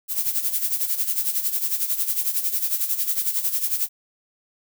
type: noise with tremolo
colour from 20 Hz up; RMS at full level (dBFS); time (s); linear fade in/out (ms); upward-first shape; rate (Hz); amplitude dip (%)
violet; -21; 0.08-3.89; 50; sine; 11; 70
effects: none